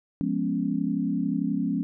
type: chord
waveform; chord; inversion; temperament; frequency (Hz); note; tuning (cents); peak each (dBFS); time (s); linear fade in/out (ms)
sine; C# dominant seventh; first; equal with one note detuned; 174.61 / 207.7 / 245.8 / 277.2; E#3 / G#3 / B3 / C#4; 0 / 0 / -8 / 0; -30 / -29 / -30 / -28; 0.21-1.83; 0
effects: none